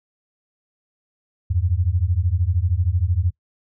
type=beating tone pair; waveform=sine; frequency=82.41 / 95.41 Hz; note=E2 / G2; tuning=0 / -46 cents; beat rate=13 Hz; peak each=-20 dBFS; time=1.5-3.31 s; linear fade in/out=10 ms; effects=noise-tail reverb RT60 0.1 s tail -21 dB re dry